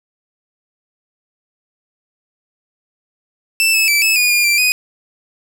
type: tone with pitch steps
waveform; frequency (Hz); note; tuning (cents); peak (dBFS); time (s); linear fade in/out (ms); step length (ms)
sawtooth; 2658 / 2604 / 2321 / 2604 / 2453 / 2420 / 2357 / 2490; E7 / E7 / D7 / E7 / D#7 / D#7 / D7 / D#7; +14 / -22 / -21 / -22 / -25 / -49 / +6 / +1; -8; 3.6-4.72; 0; 140
effects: none